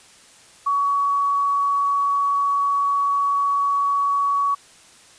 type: tone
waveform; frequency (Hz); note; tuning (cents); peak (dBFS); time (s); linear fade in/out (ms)
sine; 1127; C#6; +28; -17; 0.66-4.55; 10
effects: white hiss -49 dBFS RMS until 5.18 s + resampled to 22050 Hz